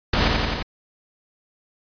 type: noise with echo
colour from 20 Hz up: pink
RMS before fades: -19 dBFS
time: 0.13-0.28 s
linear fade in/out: 5 ms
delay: 87 ms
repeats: 4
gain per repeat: -2 dB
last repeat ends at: 0.628 s
effects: resampled to 11025 Hz